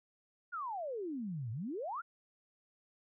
sine exponential two-way sweep, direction down then up, 1480 to 105.8 to 1480 Hz, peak -37 dBFS, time 0.52-2.02 s, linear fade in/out 20 ms, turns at 1.51 s, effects none

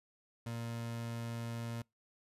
30% pulse tone, 116.54 Hz, A#2, in tune, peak -36 dBFS, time 0.46-1.82 s, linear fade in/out 5 ms, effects noise-tail reverb RT60 0.2 s tail -26 dB re dry + resampled to 32000 Hz

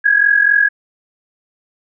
sine tone pair together, 1629 / 1672.9 Hz, G#6 / G#6, -34 / +12 cents, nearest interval unison, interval 46 cents, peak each -13 / -11 dBFS, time 0.04-0.69 s, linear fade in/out 20 ms, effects none

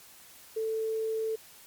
sine tone, 442.6 Hz, A4, 10 cents sharp, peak -28 dBFS, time 0.56-1.36 s, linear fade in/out 10 ms, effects white hiss -53 dBFS RMS until 1.66 s + MP3 96 kbps

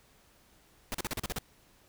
pink noise bursts, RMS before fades -34 dBFS, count 8, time 0.92-1.385 s, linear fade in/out 0 ms, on 24 ms, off 39 ms, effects pink hiss -63 dBFS RMS until 1.88 s

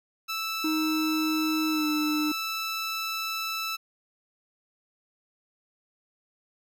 15% pulse tone, 1318.5 Hz, E6, in tune, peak -23 dBFS, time 0.28-3.77 s, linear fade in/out 20 ms
triangle tone with pitch glide, 313 to 302.7 Hz, D#4 to D#4, +10 to -48 cents, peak -23 dBFS, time 0.64-2.32 s, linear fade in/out 5 ms, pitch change -58 cents, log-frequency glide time 1.71-1.86 s
effects none

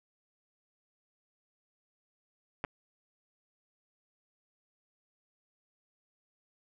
clicks, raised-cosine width 0.5 ms, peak -19 / -20 dBFS, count 2, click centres 2.641 / 2.648 s, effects none

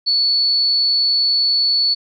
sine tone, 4435 Hz, C#8, in tune, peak -13 dBFS, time 0.06-1.95 s, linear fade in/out 20 ms, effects none

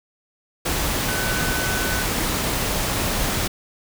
sine tone in noise, 1507 Hz, F#6, 31 cents sharp, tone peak -27 dBFS, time 1.08-2.03 s, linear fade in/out 10 ms, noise pink, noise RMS -23 dBFS, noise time 0.65-3.48 s, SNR -7 dB, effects none

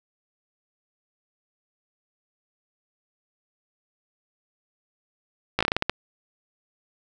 slowing click train, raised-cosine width 0.3 ms, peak -5 dBFS, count 9, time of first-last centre 5.59-5.896 s, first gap 16 ms, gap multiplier 1.24, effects none

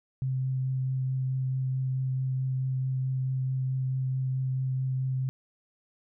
sine tone with vibrato, 130.81 Hz, C3, in tune, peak -26 dBFS, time 0.22-5.29 s, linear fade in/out 0 ms, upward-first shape triangle, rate 4.6 Hz, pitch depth 11 cents each way, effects none

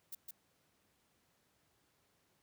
violet noise with echo, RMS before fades -45 dBFS, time 0.12-0.15 s, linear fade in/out 5 ms, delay 160 ms, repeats 1, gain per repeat -2 dB, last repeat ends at 0.31 s, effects pink hiss -75 dBFS RMS until 2.42 s + high-pass 80 Hz 12 dB/octave

